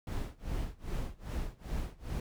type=noise with tremolo; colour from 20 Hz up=brown; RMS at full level=-34 dBFS; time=0.07-2.2 s; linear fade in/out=2 ms; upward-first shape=sine; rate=2.5 Hz; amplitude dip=95%; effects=none